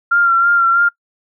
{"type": "tone with vibrato", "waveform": "sine", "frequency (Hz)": 1381, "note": "F6", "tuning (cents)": -20, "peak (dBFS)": -9, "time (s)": [0.11, 0.89], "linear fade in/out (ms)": 10, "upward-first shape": "sine", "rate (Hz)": 3.1, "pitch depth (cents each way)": 30, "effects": ["noise-tail reverb RT60 0.1 s tail -24 dB re dry"]}